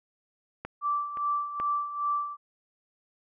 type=clicks; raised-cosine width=0.5 ms; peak=-20 / -29 / -21 dBFS; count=3; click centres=0.65 / 1.172 / 1.6 s
type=tone with tremolo; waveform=sine; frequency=1167 Hz; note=D6; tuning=11 cents flat; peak=-24 dBFS; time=0.81-2.37 s; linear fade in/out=50 ms; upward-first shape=sine; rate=2.5 Hz; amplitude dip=70%
effects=none